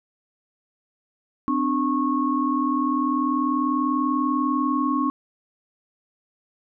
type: tone cluster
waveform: sine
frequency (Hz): 257.3 / 297.5 / 1096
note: C4 / D4 / C#6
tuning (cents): -29 / +22 / -20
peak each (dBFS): -24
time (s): 1.48-5.1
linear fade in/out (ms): 0
effects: none

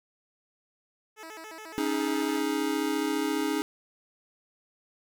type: tone with vibrato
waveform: 10% pulse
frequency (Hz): 374.6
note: F#4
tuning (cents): +21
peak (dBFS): -33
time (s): 1.16-2.43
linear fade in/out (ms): 50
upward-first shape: square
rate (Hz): 7.1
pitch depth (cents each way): 250
type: chord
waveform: square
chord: C# suspended second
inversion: none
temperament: just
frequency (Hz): 277.2 / 311.8 / 415.8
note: C#4 / D#4 / G#4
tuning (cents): 0 / +4 / +2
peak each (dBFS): -32 / -30 / -33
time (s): 1.78-3.62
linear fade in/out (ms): 0
type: clicks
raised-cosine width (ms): 0.5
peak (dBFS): -34 / -42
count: 2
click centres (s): 3.405 / 3.419
effects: none

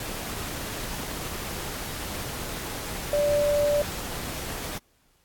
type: tone in noise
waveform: sine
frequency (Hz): 584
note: D5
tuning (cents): -10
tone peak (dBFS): -20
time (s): 3.13-3.82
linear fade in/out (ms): 2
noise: pink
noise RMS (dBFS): -34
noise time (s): 0-4.78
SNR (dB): +11
effects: pink hiss -65 dBFS RMS until 5.24 s + AAC 64 kbps

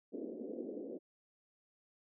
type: band-pass noise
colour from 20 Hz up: pink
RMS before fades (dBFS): -44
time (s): 0.12-0.99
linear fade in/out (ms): 20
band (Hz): 230 to 530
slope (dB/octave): 48
effects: none

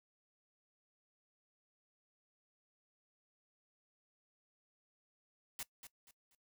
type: noise with echo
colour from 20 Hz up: white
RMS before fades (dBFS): -43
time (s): 5.59-5.63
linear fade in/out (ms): 2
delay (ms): 240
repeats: 3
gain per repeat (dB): -10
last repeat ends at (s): 6.35
effects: noise-tail reverb RT60 0.1 s tail -19 dB re dry

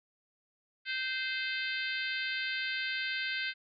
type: harmonic tone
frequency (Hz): 519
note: C5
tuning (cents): -14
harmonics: 3 / 4 / 5 / 6 / 7 / 8 / 9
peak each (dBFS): -36 / -38 / -40 / -42 / -43 / -44 / -45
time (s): 0.85-3.54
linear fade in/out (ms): 50
effects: none

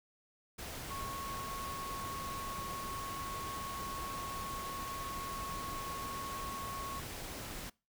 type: tone in noise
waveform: sine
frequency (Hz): 1100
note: C#6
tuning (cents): -14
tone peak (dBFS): -41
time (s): 0.9-7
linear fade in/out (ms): 10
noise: pink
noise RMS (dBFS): -44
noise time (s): 0.58-7.7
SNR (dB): 0
effects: noise-tail reverb RT60 0.3 s tail -24 dB re dry

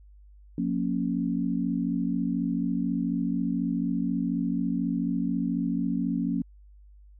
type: chord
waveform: sine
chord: Bb minor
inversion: second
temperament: equal with one note detuned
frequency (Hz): 178.8 / 233.1 / 277.2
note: F3 / Bb3 / Db4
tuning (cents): +41 / 0 / 0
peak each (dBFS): -29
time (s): 0.58-6.42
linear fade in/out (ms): 2
effects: added 50 Hz sine -49 dBFS peak until 7.19 s

